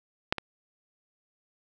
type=clicks; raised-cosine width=0.3 ms; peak=-7 / -16 dBFS; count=2; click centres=0.325 / 0.383 s; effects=none